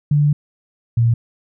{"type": "tone pair in turn", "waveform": "sine", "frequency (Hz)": [146.83, 116.54], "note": ["D3", "A#2"], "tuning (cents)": [0, 0], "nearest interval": "major third", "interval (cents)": 400, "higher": "first", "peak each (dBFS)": -11, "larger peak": "neither", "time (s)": [[0.11, 0.33], [0.97, 1.14]], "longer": "first", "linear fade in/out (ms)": 5, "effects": []}